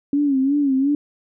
sine tone with vibrato, 277.2 Hz, C#4, in tune, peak -15 dBFS, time 0.13-0.95 s, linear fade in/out 2 ms, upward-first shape sine, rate 2.8 Hz, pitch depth 94 cents each way, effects none

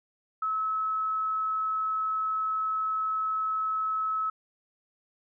sine tone, 1294 Hz, E6, 32 cents flat, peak -26 dBFS, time 0.42-4.3 s, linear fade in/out 5 ms, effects none

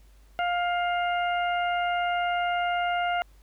harmonic tone, 704 Hz, F5, 14 cents sharp, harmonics 1 / 2 / 3 / 4, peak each -25 / -31 / -35 / -37 dBFS, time 0.39-3.22 s, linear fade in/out 0 ms, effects added 50 Hz sine -52 dBFS peak until 3.42 s + pink hiss -64 dBFS RMS until 3.42 s

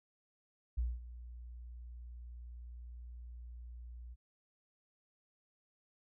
sine tone with ADSR envelope, 59.8 Hz, A#1, 45 cents sharp, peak -30 dBFS, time 0.77-4.16 s, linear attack 14 ms, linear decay 210 ms, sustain -16 dB, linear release 35 ms, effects none

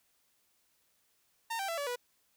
sawtooth tone with pitch steps, 913 / 781.2 / 668.4 / 571.8 / 489.3 Hz, A#5 / G5 / E5 / D5 / B4, -36 / -6 / +24 / -46 / -16 cents, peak -30 dBFS, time 1.5-1.96 s, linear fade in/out 10 ms, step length 92 ms, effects white hiss -73 dBFS RMS until 2.36 s

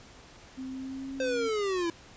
sine tone with pitch glide, 261.6 to 271.1 Hz, C4 to C#4, 0 to -38 cents, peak -35 dBFS, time 0.57-1.49 s, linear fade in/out 20 ms, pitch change +62 cents, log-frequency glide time 0.7-1.17 s
square linear sweep, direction down, 525 to 329.6 Hz, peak -28 dBFS, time 1.2-1.9 s, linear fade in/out 2 ms
effects pink hiss -52 dBFS RMS until 2.16 s + resampled to 16000 Hz

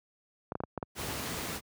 clicks, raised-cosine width 1 ms, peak -20 dBFS, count 6, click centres 0.521 / 0.554 / 0.604 / 0.637 / 0.777 / 0.828 s
pink noise, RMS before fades -36 dBFS, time 0.95-1.61 s, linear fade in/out 50 ms
effects high-pass 80 Hz 12 dB/octave

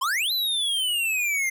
square exponential two-way sweep, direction up then down, 996 to 4100 to 2078 Hz, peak -23 dBFS, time 0.01-1.5 s, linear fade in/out 10 ms, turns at 0.32 s, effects none

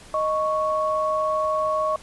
sine tone pair together, 622.3 / 1108.8 Hz, D#5 / C#6, 0 / 0 cents, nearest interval minor seventh, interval 1000 cents, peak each -23 dBFS, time 0.14-1.96 s, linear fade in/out 2 ms, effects pink hiss -46 dBFS RMS until 2.02 s + resampled to 24000 Hz

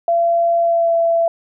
sine tone with pitch glide, 680 to 670.3 Hz, F5 to E5, -46 to +29 cents, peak -12 dBFS, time 0.08-1.28 s, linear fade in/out 2 ms, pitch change -25 cents, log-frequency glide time 0.59-0.94 s, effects none

